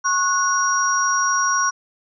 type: tone cluster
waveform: sine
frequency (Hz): 1092 / 1468 / 5700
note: C#6 / F#6 / F8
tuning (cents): -26 / -14 / +34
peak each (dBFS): -19 / -22 / -22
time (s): 0.04-1.71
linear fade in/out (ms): 20
effects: none